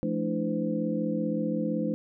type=tone cluster; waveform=sine; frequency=171.1 / 216.6 / 294.3 / 329.9 / 511 Hz; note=F3 / A3 / D4 / E4 / C5; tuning=-35 / -27 / +4 / +1 / -41 cents; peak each=-33 / -30 / -32 / -36 / -33 dBFS; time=0.03-1.94 s; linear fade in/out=0 ms; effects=none